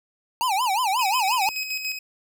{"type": "tone with vibrato", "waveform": "square", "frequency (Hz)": 882, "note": "A5", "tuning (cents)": 4, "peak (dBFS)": -21, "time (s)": [0.41, 1.49], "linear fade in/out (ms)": 0, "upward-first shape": "sine", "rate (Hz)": 5.6, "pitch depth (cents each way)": 270}
{"type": "tone with tremolo", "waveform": "25% pulse", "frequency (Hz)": 2535, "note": "D#7", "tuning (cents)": 32, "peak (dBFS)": -21, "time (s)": [0.99, 1.99], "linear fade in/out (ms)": 5, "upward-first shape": "square", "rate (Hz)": 7, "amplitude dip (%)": 50}
{"effects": []}